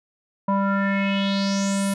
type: tone with low-pass filter sweep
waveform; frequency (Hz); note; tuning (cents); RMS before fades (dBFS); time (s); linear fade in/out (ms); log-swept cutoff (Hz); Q
square; 197.1; G3; +10; -22; 0.48-1.94; 5; 930 to 11000; 4.6
effects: none